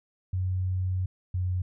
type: tone pair in turn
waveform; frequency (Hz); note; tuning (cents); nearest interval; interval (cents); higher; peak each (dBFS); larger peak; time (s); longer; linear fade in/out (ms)
sine; 92.5 / 91.17; F#2 / F#2; 0 / -25; unison; 25; first; -25; neither; 0.33-1.06 / 1.34-1.62; first; 5
effects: none